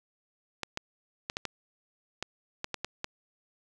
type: clicks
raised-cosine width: 0.2 ms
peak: -15 dBFS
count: 10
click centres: 0.633 / 0.774 / 1.299 / 1.369 / 1.453 / 2.226 / 2.644 / 2.743 / 2.846 / 3.044 s
effects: none